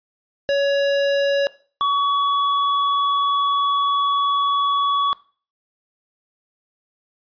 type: tone pair in turn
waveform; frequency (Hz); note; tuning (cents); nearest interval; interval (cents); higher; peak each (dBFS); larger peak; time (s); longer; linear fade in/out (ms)
square; 561 / 1129.2; C#5 / C#6; +21 / +32; octave; 1211; second; -17; neither; 0.49-1.47 / 1.81-5.13; second; 0
effects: noise-tail reverb RT60 0.4 s tail -19 dB re dry + resampled to 11025 Hz